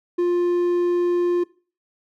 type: tone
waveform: triangle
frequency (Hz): 351.3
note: F4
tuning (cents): +10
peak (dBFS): -15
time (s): 0.18-1.44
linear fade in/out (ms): 10
effects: noise-tail reverb RT60 0.4 s tail -21 dB re dry